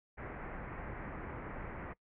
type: low-pass noise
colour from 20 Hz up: pink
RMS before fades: -44 dBFS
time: 0.17-1.94 s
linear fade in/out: 20 ms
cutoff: 2200 Hz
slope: 48 dB/octave
effects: noise-tail reverb RT60 0.1 s tail -22 dB re dry